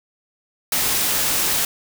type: noise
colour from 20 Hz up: white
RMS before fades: -20 dBFS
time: 0.72-1.65 s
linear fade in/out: 2 ms
effects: none